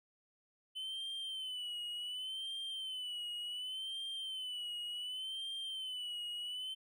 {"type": "tone with vibrato", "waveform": "triangle", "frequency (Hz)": 3031, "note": "F#7", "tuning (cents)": 41, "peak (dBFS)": -38, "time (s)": [0.75, 6.75], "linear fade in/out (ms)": 20, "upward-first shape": "sine", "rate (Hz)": 0.68, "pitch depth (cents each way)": 82, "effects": []}